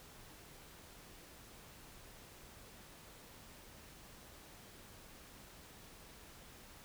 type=silence; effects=pink hiss -57 dBFS RMS until 6.84 s